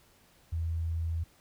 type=tone; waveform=sine; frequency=82.41 Hz; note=E2; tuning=in tune; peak=-29 dBFS; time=0.52-1.24 s; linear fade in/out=10 ms; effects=pink hiss -63 dBFS RMS until 1.4 s